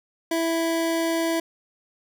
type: tone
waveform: 25% pulse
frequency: 330 Hz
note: E4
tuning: 2 cents sharp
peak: -18 dBFS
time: 0.31-1.4 s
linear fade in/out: 5 ms
effects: none